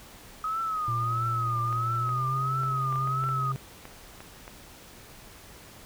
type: tone with vibrato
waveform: sine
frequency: 1261 Hz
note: D#6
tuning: 23 cents sharp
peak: -27 dBFS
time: 0.44-3.52 s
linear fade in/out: 2 ms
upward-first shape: triangle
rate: 1.5 Hz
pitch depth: 110 cents each way
type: tone with pitch glide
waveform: triangle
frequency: 116.54 to 132.33 Hz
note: A#2 to C3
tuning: 0 to +20 cents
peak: -27 dBFS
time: 0.88-3.56 s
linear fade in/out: 0 ms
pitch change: +220 cents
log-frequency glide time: 1.94-2.33 s
type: clicks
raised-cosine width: 0.5 ms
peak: -27 dBFS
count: 11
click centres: 1.727 / 2.092 / 2.634 / 2.926 / 2.958 / 3.074 / 3.239 / 3.289 / 3.854 / 4.205 / 4.479 s
effects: pink hiss -49 dBFS RMS until 5.85 s